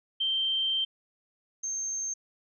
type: tone pair in turn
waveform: sine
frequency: 3136 / 6356 Hz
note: G7 / G8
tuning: 0 / +23 cents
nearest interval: octave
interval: 1223 cents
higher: second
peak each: -25 / -30 dBFS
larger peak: first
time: 0.2-0.85 / 1.63-2.14 s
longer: first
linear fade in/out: 10 ms
effects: none